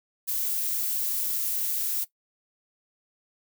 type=noise; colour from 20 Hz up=violet; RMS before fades=-28 dBFS; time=0.27-2.05 s; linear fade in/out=20 ms; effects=noise-tail reverb RT60 0.1 s tail -17 dB re dry